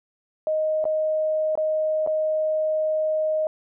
sine tone with dropouts, 623 Hz, D#5, 2 cents sharp, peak -20 dBFS, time 0.47-3.47 s, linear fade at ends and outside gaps 1 ms, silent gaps 0.842-0.853 / 1.554-1.575 / 2.064-2.073 s, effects none

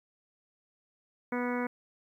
harmonic tone, 245.4 Hz, B3, 11 cents flat, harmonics 1 / 2 / 3 / 4 / 5 / 6 / 7 / 8 / 9, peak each -32 / -35 / -43 / -39 / -44 / -41 / -46 / -45 / -43 dBFS, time 1.32-1.67 s, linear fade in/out 5 ms, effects 11-bit

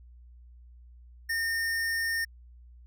square tone, 1824 Hz, A#6, 38 cents flat, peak -28 dBFS, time 1.29-2.25 s, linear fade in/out 10 ms, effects added 60 Hz sine -49 dBFS peak until 2.86 s

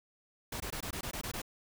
pink noise bursts, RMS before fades -39 dBFS, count 9, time 0.52-1.418 s, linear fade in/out 5 ms, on 82 ms, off 20 ms, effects none

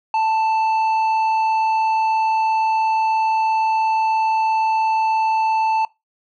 sine tone with tanh clipping, 883 Hz, A5, 6 cents sharp, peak -17 dBFS, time 0.14-5.85 s, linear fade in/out 2 ms, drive 7 dB, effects noise-tail reverb RT60 0.2 s tail -20 dB re dry

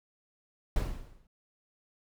brown noise with exponential decay, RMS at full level -25 dBFS, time 0.76-1.27 s, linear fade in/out 2 ms, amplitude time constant 110 ms, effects none

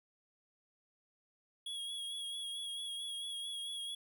square tone with vibrato, 3322 Hz, G#7, in tune, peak -40 dBFS, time 1.66-3.95 s, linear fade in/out 5 ms, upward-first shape sine, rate 4.5 Hz, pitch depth 31 cents each way, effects none

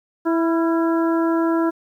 harmonic tone with a mistuned harmonic, 330 Hz, E4, 2 cents sharp, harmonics 1 / 2 / 3 / 4 / 5, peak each -17 / -26 / -27 / -29 / -35 dBFS, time 0.25-1.71 s, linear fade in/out 20 ms, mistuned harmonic 4, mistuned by +47 cents, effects 9-bit

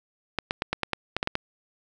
clicks, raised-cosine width 0.3 ms, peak -9 dBFS, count 10, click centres 0.387 / 0.509 / 0.621 / 0.73 / 0.833 / 0.933 / 1.166 / 1.229 / 1.274 / 1.354 s, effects none

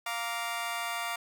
20% pulse chord, Bb major, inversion second, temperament just, 699.2 / 932.3 / 1165.4 Hz, F5 / Bb5 / D6, +2 / 0 / -14 cents, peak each -31 / -33 / -32 dBFS, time 0.06-1.16 s, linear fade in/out 5 ms, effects none

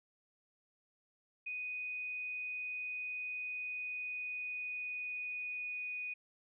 sine tone with pitch glide, 2489 to 2475 Hz, D#7 to D#7, 0 to -10 cents, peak -38 dBFS, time 1.46-6.14 s, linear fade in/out 10 ms, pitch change -10 cents, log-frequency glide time 3.4-5.82 s, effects none

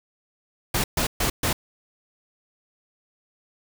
pink noise bursts, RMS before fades -23 dBFS, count 4, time 0.74-1.53 s, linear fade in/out 5 ms, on 100 ms, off 130 ms, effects none

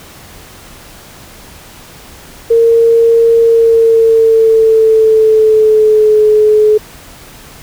sine tone with pitch glide, 460.1 to 426.8 Hz, A#4 to G#4, -23 to +47 cents, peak -4 dBFS, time 2.5-6.78 s, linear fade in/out 10 ms, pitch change -130 cents, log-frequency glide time 3.4-6.21 s, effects pink hiss -35 dBFS RMS until 7.62 s

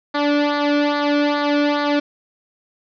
sawtooth tone with flanger, 291.3 Hz, D4, 14 cents flat, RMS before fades -18 dBFS, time 0.14-2 s, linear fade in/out 10 ms, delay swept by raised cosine 0.35 to 1.07 ms, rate 2.4 Hz, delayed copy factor -0.8, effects resampled to 11025 Hz + 7-bit

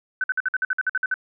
sine tone bursts, 1518 Hz, F#6, 44 cents sharp, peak -19 dBFS, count 12, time 0.21-1.141 s, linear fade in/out 2 ms, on 29 ms, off 53 ms, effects none

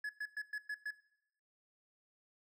triangle tone bursts, 1700 Hz, G#6, 40 cents sharp, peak -35 dBFS, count 6, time 0.04-0.908 s, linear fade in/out 5 ms, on 53 ms, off 110 ms, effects noise-tail reverb RT60 0.8 s tail -19 dB re dry

